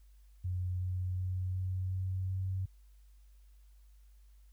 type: tone with pitch steps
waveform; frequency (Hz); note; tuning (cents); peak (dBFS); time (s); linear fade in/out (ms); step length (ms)
sine; 90.9 / 91.59 / 92.28 / 92.97 / 93.67 / 94.38; F#2 / F#2 / F#2 / F#2 / F#2 / F#2; -30 / -17 / -4 / +9 / +22 / +35; -32; 0.44-2.66; 10; 370
effects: added 50 Hz sine -56 dBFS peak until 4.52 s + white hiss -75 dBFS RMS until 4.52 s